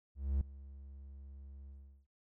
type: tone with ADSR envelope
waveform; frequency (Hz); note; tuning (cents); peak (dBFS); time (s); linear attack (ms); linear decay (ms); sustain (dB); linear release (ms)
triangle; 68.6; C#2; -17; -26; 0.15-2.07; 260; 4; -20; 380
effects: none